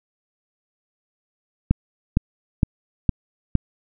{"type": "click train", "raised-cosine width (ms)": 5, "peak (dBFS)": -3, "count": 5, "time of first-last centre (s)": [1.71, 3.553], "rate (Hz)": 2.17, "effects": []}